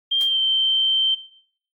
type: tone with pitch glide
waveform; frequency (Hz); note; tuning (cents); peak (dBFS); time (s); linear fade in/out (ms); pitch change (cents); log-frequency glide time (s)
sine; 3181 to 3119; G7 to G7; +25 to -9; -17; 0.11-1.15; 10; -34; 0.26-0.38
type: noise with exponential decay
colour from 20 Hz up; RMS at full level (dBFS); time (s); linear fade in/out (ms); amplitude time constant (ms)
white; -34; 0.21-0.34; 0; 28
effects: noise-tail reverb RT60 0.6 s tail -18 dB re dry + AAC 64 kbps